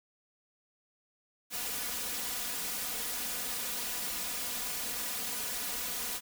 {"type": "noise with comb filter", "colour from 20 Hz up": "white", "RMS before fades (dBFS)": -36, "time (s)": [1.5, 6.21], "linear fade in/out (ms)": 50, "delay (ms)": 4.1, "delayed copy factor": 0.9, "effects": []}